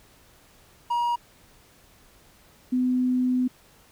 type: tone pair in turn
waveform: triangle / sine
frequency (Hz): 953 / 252.4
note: A#5 / B3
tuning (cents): +38 / +38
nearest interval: octave + major seventh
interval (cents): 2300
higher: first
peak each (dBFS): -20 / -20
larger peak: neither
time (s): 0.9-1.16 / 2.72-3.48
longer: second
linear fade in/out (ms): 10
effects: pink hiss -56 dBFS RMS until 3.91 s